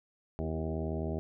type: harmonic tone with a mistuned harmonic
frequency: 79.5 Hz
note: D#2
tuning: 38 cents sharp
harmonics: 1 / 2 / 3 / 4 / 5 / 6 / 7 / 8 / 9 / 10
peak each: -36 / -38 / -40 / -42 / -40 / -47 / -49 / -42 / -51 / -51 dBFS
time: 0.39-1.19 s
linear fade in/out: 0 ms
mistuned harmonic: 4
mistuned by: +42 cents
effects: none